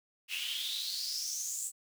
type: noise with high-pass filter sweep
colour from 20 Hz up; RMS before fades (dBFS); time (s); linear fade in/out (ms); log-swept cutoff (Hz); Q
pink; -37; 0.28-1.72; 50; 2600 to 8000; 7.4
effects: none